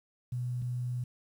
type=tone pair in turn; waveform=sine; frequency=123.47 / 123.47 Hz; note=B2 / B2; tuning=0 / 0 cents; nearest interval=unison; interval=0 cents; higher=neither; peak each=-31 / -31 dBFS; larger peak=neither; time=0.32-0.62 / 0.62-1.04 s; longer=second; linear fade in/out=5 ms; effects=10-bit